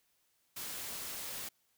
white noise, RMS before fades -42 dBFS, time 0.56-1.49 s, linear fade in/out 10 ms, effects white hiss -75 dBFS RMS until 1.77 s

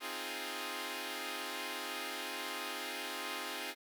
5% pulse chord, F minor seventh, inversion second, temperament equal, 261.6 / 311.1 / 349.2 / 415.3 Hz, C4 / Eb4 / F4 / Ab4, 0 / 0 / 0 / 0 cents, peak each -34 / -34 / -33 / -32 dBFS, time 0-3.75 s, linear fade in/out 50 ms, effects none

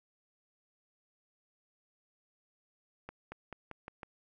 accelerating click train, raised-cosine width 0.5 ms, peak -28 dBFS, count 6, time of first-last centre 3.09-4.032 s, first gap 230 ms, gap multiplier 0.9, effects none

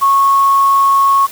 sine tone with quantisation, 1100 Hz, C#6, 14 cents flat, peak -7 dBFS, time 0.01-1.27 s, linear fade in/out 20 ms, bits 5, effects white hiss -32 dBFS RMS until 1.31 s

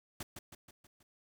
pink noise with echo, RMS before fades -41 dBFS, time 0.2-0.23 s, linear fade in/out 5 ms, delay 160 ms, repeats 5, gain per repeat -5 dB, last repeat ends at 1.03 s, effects none

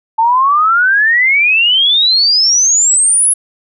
sine exponential sweep, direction up, 880 to 10820 Hz, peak -7 dBFS, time 0.18-3.34 s, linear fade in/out 10 ms, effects none

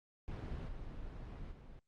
brown noise with level steps, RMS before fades -41 / -46 / -52 dBFS, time 0.28-1.79 s, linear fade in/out 0 ms, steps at 0.67 / 1.51 s, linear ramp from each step 20 ms, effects low-pass 4000 Hz 12 dB/octave + Opus 32 kbps

